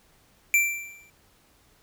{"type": "tone with exponential decay", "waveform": "square", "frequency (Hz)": 2349, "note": "D7", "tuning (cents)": 0, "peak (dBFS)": -16, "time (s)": [0.54, 1.1], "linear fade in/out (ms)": 1, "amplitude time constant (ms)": 120, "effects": ["pink hiss -61 dBFS RMS until 1.82 s"]}